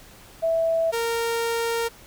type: tone pair in turn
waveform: sine / sawtooth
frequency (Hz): 657 / 462.7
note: E5 / A#4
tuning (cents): -6 / -13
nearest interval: tritone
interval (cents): 607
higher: first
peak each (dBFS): -19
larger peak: neither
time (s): 0.42-0.92 / 0.92-1.89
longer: second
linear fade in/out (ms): 20
effects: pink hiss -48 dBFS RMS until 2.06 s